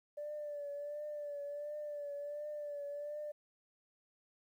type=tone with vibrato; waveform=sine; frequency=585 Hz; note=D5; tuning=7 cents flat; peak=-39 dBFS; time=0.17-3.32 s; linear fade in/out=10 ms; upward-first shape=triangle; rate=1.4 Hz; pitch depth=46 cents each way; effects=tanh soft clip ceiling -35 dBFS + 12-bit